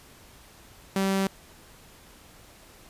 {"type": "tone", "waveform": "sawtooth", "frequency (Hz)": 193.6, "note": "G3", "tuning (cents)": -21, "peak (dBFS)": -19, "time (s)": [0.96, 1.27], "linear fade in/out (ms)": 2, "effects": ["pink hiss -52 dBFS RMS until 2.89 s", "resampled to 32000 Hz"]}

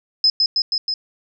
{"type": "tone with echo", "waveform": "sine", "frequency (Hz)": 5100, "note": "D#8", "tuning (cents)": 42, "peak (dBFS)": -11, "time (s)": [0.24, 0.3], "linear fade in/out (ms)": 2, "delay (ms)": 160, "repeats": 4, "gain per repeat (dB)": -2, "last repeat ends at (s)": 0.94, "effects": []}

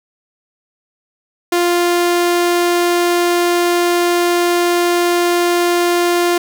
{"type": "tone", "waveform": "sawtooth", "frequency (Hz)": 349.2, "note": "F4", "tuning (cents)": 0, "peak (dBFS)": -8, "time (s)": [1.52, 6.38], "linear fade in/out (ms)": 5, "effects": []}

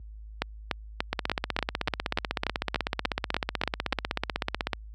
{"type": "two click trains", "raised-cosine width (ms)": 0.3, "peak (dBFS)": [-10, -9], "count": [59, 13], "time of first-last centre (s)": [[1.13, 4.732], [0.42, 3.929]], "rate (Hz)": [16.1, 3.42], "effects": ["added 53 Hz sine -33 dBFS peak until 4.94 s", "high-pass 80 Hz 12 dB/octave"]}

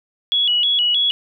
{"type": "tone with vibrato", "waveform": "sine", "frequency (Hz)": 3136, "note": "G7", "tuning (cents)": 0, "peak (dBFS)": -14, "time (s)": [0.32, 1.11], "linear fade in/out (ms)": 0, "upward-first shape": "square", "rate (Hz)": 3.2, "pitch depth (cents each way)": 120, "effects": []}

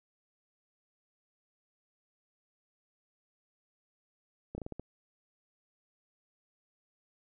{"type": "slowing click train", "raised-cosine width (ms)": 2, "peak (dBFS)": -26, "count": 6, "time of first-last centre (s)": [4.55, 4.796], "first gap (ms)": 30, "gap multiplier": 1.25, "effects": []}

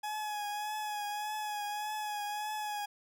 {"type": "tone with vibrato", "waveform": "40% pulse", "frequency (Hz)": 840, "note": "G#5", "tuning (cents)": 19, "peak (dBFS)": -34, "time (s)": [0.03, 2.86], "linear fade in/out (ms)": 10, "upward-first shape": "triangle", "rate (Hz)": 1.7, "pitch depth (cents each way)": 35, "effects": []}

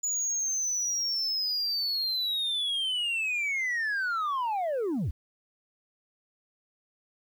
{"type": "linear sweep", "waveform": "sine", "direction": "down", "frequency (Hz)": [6940, 55.9], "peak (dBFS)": -24, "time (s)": [0.03, 5.11], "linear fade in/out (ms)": 10, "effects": ["tanh soft clip ceiling -26 dBFS", "10-bit"]}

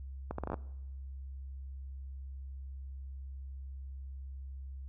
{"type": "accelerating click train", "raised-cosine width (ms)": 1, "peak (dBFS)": -22, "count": 8, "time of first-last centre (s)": [0.31, 0.542], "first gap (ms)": 74, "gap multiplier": 0.71, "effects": ["noise-tail reverb RT60 1.0 s tail -22 dB re dry", "added 67 Hz sine -41 dBFS peak until 4.88 s"]}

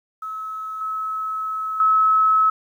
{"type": "tone with level steps", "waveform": "sine", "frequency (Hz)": 1292, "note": "E6", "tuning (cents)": -35, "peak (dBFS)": [-27, -23, -13], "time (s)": [0.22, 2.5], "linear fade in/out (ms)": 5, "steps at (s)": [0.81, 1.8], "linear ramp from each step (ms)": 2, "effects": ["9-bit"]}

